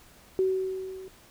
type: tone with level ramp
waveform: sine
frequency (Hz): 377.6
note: F#4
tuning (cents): +35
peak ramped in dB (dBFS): -20 to -40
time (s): 0.39-1.08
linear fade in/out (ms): 0
effects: pink hiss -55 dBFS RMS until 1.3 s